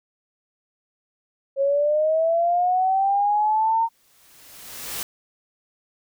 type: linear sweep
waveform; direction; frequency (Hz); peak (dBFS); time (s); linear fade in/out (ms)
sine; up; 542 to 921; -17; 1.56-3.89; 50
type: noise with exponential growth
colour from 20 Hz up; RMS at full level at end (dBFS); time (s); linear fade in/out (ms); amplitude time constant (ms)
white; -28; 3.83-5.03; 1; 260
effects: none